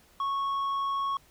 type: tone with tanh clipping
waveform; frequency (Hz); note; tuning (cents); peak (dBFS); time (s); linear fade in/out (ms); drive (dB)
sine; 1104; C#6; -7; -28; 0.2-1.17; 2; 5
effects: pink hiss -60 dBFS RMS until 1.3 s